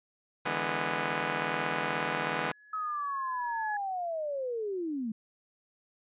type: chord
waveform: 5% pulse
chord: E dominant seventh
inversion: third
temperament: just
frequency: 148.33 / 164.81 / 206 / 247.2 Hz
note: D3 / E3 / G#3 / B3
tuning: +18 / 0 / -14 / +2 cents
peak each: -25 dBFS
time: 0.45-2.52 s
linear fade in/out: 10 ms
type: tone with exponential growth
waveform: sine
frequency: 1693 Hz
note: G#6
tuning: 33 cents sharp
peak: -33 dBFS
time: 1.7-3.77 s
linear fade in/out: 5 ms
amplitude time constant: 450 ms
type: linear sweep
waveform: sine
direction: down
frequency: 1289 to 209.8 Hz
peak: -31 dBFS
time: 2.73-5.12 s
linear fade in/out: 5 ms
effects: resampled to 8000 Hz